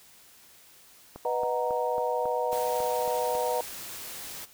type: click train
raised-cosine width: 1 ms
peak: -26 dBFS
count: 9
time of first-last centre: 1.16-3.352 s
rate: 3.65 Hz
type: chord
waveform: sine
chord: B major seventh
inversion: none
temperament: equal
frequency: 493.9 / 622.3 / 740 / 932.3 Hz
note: B4 / D#5 / F#5 / A#5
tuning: 0 / 0 / 0 / 0 cents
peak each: -29 / -32 / -33 / -31 dBFS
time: 1.25-3.61 s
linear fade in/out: 2 ms
type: noise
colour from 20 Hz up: white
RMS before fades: -40 dBFS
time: 2.51-4.46 s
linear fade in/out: 20 ms
effects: white hiss -55 dBFS RMS until 4.53 s